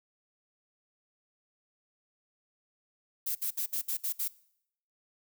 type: noise bursts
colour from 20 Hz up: violet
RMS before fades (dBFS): -32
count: 7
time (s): 3.26-4.282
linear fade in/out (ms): 10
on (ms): 92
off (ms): 63
effects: noise-tail reverb RT60 0.7 s tail -21 dB re dry